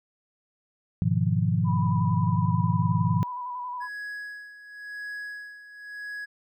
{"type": "chord", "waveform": "sine", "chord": "F half-diminished seventh", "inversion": "first", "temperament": "equal", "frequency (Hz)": [103.83, 123.47, 155.56, 174.61], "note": ["Ab2", "Cb3", "Eb3", "F3"], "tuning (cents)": [0, 0, 0, 0], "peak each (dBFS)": [-26, -27, -27, -26], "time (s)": [1.02, 3.23], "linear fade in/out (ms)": 0}
{"type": "tone with vibrato", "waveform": "sine", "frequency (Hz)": 987.8, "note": "B5", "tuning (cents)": 0, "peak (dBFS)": -31, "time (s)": [1.64, 3.89], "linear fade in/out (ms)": 50, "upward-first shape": "square", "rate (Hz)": 11, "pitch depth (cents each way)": 25}
{"type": "tone with tremolo", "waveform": "triangle", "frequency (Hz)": 1671, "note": "G#6", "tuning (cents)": 10, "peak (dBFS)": -31, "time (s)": [3.8, 6.26], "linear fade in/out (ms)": 20, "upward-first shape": "sine", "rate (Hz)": 0.94, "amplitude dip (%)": 75}
{"effects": []}